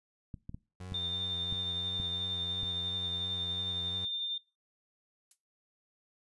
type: clicks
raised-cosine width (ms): 5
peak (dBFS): -29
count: 7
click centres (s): 0.342 / 0.494 / 0.545 / 0.921 / 1.525 / 2 / 2.632
type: tone with vibrato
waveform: 30% pulse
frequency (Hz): 89.9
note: F#2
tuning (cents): -49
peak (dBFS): -39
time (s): 0.8-4.05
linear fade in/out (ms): 5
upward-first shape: sine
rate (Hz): 2.9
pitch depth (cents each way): 45
type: tone with tremolo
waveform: sine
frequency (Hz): 3606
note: A7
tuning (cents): +42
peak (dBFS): -32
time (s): 0.94-4.38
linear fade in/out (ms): 5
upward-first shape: sine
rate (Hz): 11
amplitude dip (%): 25
type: noise with exponential decay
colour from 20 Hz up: violet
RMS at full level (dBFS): -48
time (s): 5.31-5.38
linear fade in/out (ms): 2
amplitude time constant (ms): 15
effects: noise-tail reverb RT60 0.3 s tail -21 dB re dry + resampled to 24000 Hz